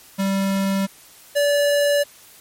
square tone pair in turn, 194.9 / 577 Hz, G3 / D5, -10 / -31 cents, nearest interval octave + perfect fifth, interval 1879 cents, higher second, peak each -19 / -16 dBFS, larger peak second, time 0.18-0.87 / 1.35-2.04 s, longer neither, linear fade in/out 20 ms, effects white hiss -47 dBFS RMS until 2.4 s + MP3 64 kbps

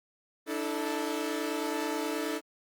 sawtooth chord, D suspended second, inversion none, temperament equal with one note detuned, 293.7 / 323 / 440 Hz, D4 / E4 / A4, 0 / -35 / 0 cents, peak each -31 dBFS, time 0.46-2.41 s, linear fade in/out 50 ms, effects Opus 32 kbps

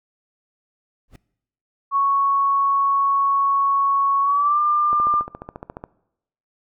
brown noise with exponential growth, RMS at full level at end -31 dBFS, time 1.08-1.16 s, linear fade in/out 2 ms, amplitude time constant 17 ms
sine tone with pitch glide, 1108.7 to 1195.2 Hz, C#6 to D6, 0 to +30 cents, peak -15 dBFS, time 1.91-5.24 s, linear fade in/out 50 ms, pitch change +130 cents, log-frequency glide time 4.22-4.6 s
click train, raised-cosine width 1 ms, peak -18 dBFS, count 14, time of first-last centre 4.93-5.839 s, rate 14.3 Hz
effects noise-tail reverb RT60 0.8 s tail -20 dB re dry

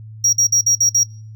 triangle tone bursts, 5670 Hz, F8, 25 cents sharp, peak -10 dBFS, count 6, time 0.24-1.034 s, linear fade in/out 5 ms, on 89 ms, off 52 ms, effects noise-tail reverb RT60 0.5 s tail -26 dB re dry + added 109 Hz sine -33 dBFS peak until 1.35 s

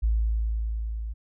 sine tone with level ramp, 55 Hz, A1, in tune, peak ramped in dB -19 to -30 dBFS, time 0.02-1.14 s, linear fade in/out 20 ms, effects none

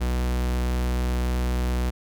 45% pulse tone, 61.74 Hz, B1, in tune, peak -22 dBFS, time 0-1.91 s, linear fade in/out 20 ms, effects none

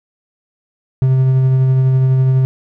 triangle tone with tremolo, 131 Hz, C3, 2 cents sharp, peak -6 dBFS, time 1.02-2.45 s, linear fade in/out 0 ms, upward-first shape triangle, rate 12 Hz, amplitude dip 25%, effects none

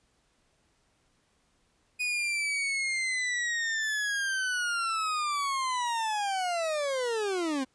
40% pulse linear sweep, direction down, 2489 to 253.2 Hz, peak -27 dBFS, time 1.99-7.65 s, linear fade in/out 20 ms, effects pink hiss -70 dBFS RMS until 7.74 s + resampled to 22050 Hz

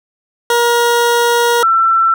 20% pulse / sine tone pair in turn, 474.2 / 1341.2 Hz, A#4 / E6, +30 / +30 cents, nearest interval octave + tritone, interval 1800 cents, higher second, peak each -5 / -8 dBFS, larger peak first, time 0.5-1.63 / 1.63-2.14 s, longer first, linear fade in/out 2 ms, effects none

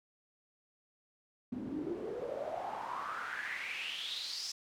pink noise with band-pass filter sweep, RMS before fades -40 dBFS, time 1.52-4.52 s, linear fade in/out 5 ms, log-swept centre 230 to 5500 Hz, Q 6.2, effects none

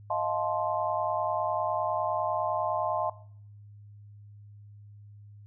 sine chord, F dominant seventh, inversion third, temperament just, 628.6 / 698.5 / 873.1 / 1047.7 Hz, Eb5 / F5 / A5 / C6, +18 / 0 / -14 / +2 cents, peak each -32 dBFS, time 0.1-3.1 s, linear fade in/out 5 ms, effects noise-tail reverb RT60 0.6 s tail -19 dB re dry + added 103 Hz sine -47 dBFS peak until 5.46 s

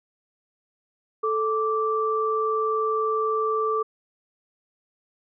sine tone pair together, 438.1 / 1169.6 Hz, A4 / D6, -7 / -7 cents, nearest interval octave + perfect fourth, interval 1700 cents, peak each -24 dBFS, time 1.23-3.83 s, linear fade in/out 10 ms, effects none

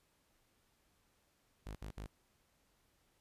sawtooth tone bursts, 51.91 Hz, G#1, in tune, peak -40 dBFS, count 3, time 1.66-2.063 s, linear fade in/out 5 ms, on 91 ms, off 65 ms, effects pink hiss -75 dBFS RMS until 3.2 s + resampled to 32000 Hz

